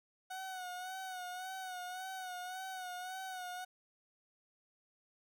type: tone with vibrato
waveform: 30% pulse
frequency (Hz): 740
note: F#5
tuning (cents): 0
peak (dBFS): -39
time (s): 0.3-3.65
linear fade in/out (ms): 10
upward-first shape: sine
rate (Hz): 1.8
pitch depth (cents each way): 50
effects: none